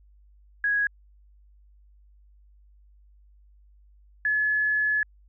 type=tone pair in turn; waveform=sine; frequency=1661.2 / 1708.9 Hz; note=G#6 / G#6; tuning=0 / +49 cents; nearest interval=unison; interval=49 cents; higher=second; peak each=-21 dBFS; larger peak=neither; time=0.64-0.87 / 4.25-5.03 s; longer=second; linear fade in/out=2 ms; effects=added 50 Hz sine -53 dBFS peak until 5.28 s